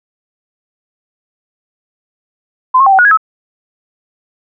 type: tone with pitch steps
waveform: sine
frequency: 1026 / 1082 / 784 / 766 / 1454 / 1657 / 1292 Hz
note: C6 / C#6 / G5 / G5 / F#6 / G#6 / E6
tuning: -34 / -42 / 0 / -40 / -31 / -4 / -35 cents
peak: -4 dBFS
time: 2.74-3.174 s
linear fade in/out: 10 ms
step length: 62 ms
effects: none